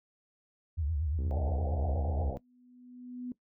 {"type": "tone with vibrato", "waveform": "sine", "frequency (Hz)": 76.7, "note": "D#2", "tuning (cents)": -24, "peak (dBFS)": -29, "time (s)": [0.77, 2.31], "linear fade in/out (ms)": 20, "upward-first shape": "triangle", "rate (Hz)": 8.5, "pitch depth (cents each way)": 200}
{"type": "click train", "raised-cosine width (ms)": 3, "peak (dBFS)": -30, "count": 79, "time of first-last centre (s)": [1.19, 2.372], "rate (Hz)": 66}
{"type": "band-pass noise", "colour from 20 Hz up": "white", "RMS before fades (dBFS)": -41, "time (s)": [1.31, 2.37], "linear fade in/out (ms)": 0, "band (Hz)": [430, 800], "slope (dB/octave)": 96}
{"type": "tone with exponential growth", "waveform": "sine", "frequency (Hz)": 248, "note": "B3", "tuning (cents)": 7, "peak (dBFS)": -34, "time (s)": [2.17, 3.32], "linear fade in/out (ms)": 2, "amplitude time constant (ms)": 250}
{"effects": ["noise-tail reverb RT60 0.1 s tail -18 dB re dry"]}